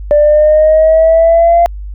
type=exponential sweep; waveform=sine; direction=up; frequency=587.3 to 690 Hz; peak=-3 dBFS; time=0.11-1.66 s; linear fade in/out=0 ms; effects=tanh soft clip ceiling 0 dBFS + added 50 Hz sine -21 dBFS peak until 1.94 s